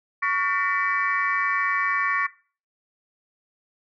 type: tone cluster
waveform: sine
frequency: 1123 / 1422 / 1801 / 1987 / 2296 Hz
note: C#6 / F6 / A6 / B6 / D7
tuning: +22 / +31 / +40 / +10 / -40 cents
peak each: -24 / -33 / -26 / -28 / -30 dBFS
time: 0.22-2.27 s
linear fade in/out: 10 ms
effects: noise-tail reverb RT60 0.4 s tail -19 dB re dry + tanh soft clip ceiling -10 dBFS